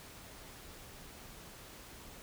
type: silence
effects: pink hiss -52 dBFS RMS until 2.22 s

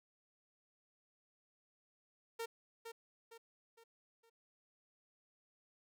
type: tone with echo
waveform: sawtooth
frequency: 458.5 Hz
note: A#4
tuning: 29 cents flat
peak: -36 dBFS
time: 2.39-2.46 s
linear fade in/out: 10 ms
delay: 460 ms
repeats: 4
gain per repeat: -7 dB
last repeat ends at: 4.3 s
effects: none

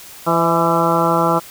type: harmonic tone with a mistuned harmonic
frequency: 167.9 Hz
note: E3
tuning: 32 cents sharp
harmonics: 1 / 2 / 3 / 4 / 5 / 6 / 7 / 8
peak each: -21 / -21 / -21 / -21 / -21 / -21 / -21 / -21 dBFS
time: 0.26-1.4 s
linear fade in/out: 20 ms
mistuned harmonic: 4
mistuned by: -43 cents
effects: white hiss -38 dBFS RMS until 1.5 s

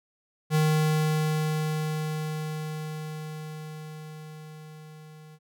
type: tone with level ramp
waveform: square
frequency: 154.8 Hz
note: D#3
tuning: 9 cents flat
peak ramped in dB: -20 to -47 dBFS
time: 0.5-5.39 s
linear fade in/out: 50 ms
effects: none

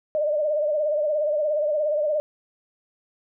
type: tone with vibrato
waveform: sine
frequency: 602 Hz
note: D5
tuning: 43 cents sharp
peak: -20 dBFS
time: 0.15-2.2 s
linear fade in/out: 0 ms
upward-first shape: sine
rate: 17 Hz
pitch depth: 66 cents each way
effects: none

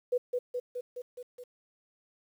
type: tone with echo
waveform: sine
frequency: 493.9 Hz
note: B4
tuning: in tune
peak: -24 dBFS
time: 0.12-0.18 s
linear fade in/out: 10 ms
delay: 210 ms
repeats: 6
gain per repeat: -3 dB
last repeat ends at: 1.44 s
effects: 10-bit

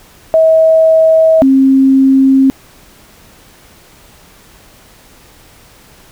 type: tone pair in turn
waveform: sine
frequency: 643 / 267.7 Hz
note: E5 / C4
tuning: -43 / +40 cents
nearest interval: octave + minor third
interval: 1517 cents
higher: first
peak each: -4 dBFS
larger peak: neither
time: 0.34-1.42 / 1.42-2.5 s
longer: neither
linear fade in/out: 0 ms
effects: pink hiss -42 dBFS RMS until 6.11 s

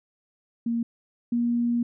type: tone pair in turn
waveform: sine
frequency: 233.1 / 237.7 Hz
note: A#3 / A#3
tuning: 0 / +34 cents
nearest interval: unison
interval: 34 cents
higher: second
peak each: -23 / -21 dBFS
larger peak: second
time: 0.66-0.83 / 1.32-1.83 s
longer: second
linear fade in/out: 5 ms
effects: none

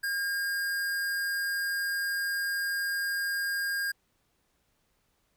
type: tone with amplitude modulation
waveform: square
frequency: 1616 Hz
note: G#6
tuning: 48 cents flat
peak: -28 dBFS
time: 0.03-3.92 s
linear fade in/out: 10 ms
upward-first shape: sine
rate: 173 Hz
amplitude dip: 25%
effects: pink hiss -73 dBFS RMS until 5.36 s

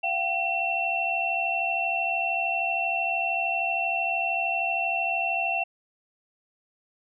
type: tone cluster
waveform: sine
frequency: 691 / 764 / 2708 Hz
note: F5 / G5 / E7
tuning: -19 / -45 / +46 cents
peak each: -30 / -30 / -26 dBFS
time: 0.03-5.64 s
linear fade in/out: 10 ms
effects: none

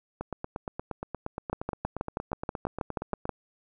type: two click trains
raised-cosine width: 1 ms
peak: -19 / -15 dBFS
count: 27 / 12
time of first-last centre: 0.21-3.254 / 1.53-3.293 s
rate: 8.54 / 6.24 Hz
effects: none

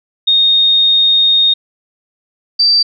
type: tone pair in turn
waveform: sine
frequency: 3700 / 4662 Hz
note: A#7 / D8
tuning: -14 / -14 cents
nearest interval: major third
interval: 400 cents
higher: second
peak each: -7 dBFS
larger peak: neither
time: 0.27-1.54 / 2.59-2.83 s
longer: first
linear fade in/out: 10 ms
effects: none

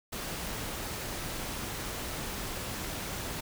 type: noise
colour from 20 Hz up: pink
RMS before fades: -37 dBFS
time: 0.12-3.41 s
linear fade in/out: 10 ms
effects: none

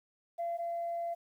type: tone pair in turn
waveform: sine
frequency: 683 / 683 Hz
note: F5 / F5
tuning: -39 / -39 cents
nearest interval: unison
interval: 0 cents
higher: neither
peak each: -31 / -32 dBFS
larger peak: first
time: 0.38-0.58 / 0.58-1.15 s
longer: second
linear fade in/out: 20 ms
effects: tanh soft clip ceiling -29 dBFS + 11-bit

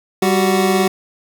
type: tone pair together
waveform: 25% pulse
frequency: 194.48 / 370 Hz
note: G3 / F#4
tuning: -13 / 0 cents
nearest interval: major seventh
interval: 1113 cents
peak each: -12 dBFS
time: 0.22-0.88 s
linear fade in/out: 5 ms
effects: none

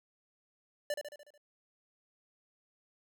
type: tone with echo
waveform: square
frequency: 587.3 Hz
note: D5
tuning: in tune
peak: -32 dBFS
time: 0.9-0.94 s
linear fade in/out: 2 ms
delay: 73 ms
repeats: 6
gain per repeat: -5 dB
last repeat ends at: 1.378 s
effects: none

